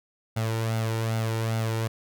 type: tone with flanger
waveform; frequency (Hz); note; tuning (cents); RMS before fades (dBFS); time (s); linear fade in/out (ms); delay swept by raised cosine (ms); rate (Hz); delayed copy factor
sawtooth; 112.2; A2; +34; -27; 0.36-1.88; 10; 1.4 to 2.19; 2.5; +0.55
effects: none